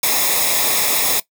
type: noise with comb filter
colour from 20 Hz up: white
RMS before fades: -17 dBFS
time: 0.03-1.2 s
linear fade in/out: 5 ms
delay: 0.67 ms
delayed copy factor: -0.65
effects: noise-tail reverb RT60 0.1 s tail -18 dB re dry